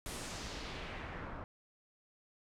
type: noise with low-pass filter sweep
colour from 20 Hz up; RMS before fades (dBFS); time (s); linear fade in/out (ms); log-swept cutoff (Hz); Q
pink; -44; 0.06-1.44; 0; 11000 to 1100; 1.4
effects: none